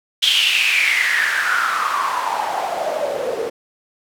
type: noise with band-pass filter sweep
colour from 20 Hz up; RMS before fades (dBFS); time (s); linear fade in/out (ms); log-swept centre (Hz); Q
white; -19; 0.22-3.5; 10; 3300 to 440; 7.4
effects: none